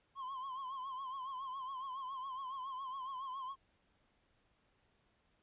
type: tone with vibrato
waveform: triangle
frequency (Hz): 1055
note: C6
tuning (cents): +14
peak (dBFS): -39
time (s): 0.15-3.56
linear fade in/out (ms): 50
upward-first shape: triangle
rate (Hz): 7.2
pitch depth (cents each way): 99
effects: pink hiss -75 dBFS RMS until 5.42 s + resampled to 8000 Hz